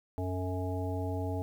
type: harmonic tone with a mistuned harmonic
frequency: 92.5 Hz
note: F#2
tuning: in tune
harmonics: 1 / 3 / 5 / 7 / 9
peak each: -33 / -38 / -40 / -41 / -43 dBFS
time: 0.18-1.42 s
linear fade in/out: 0 ms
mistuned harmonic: 5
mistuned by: -63 cents
effects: 10-bit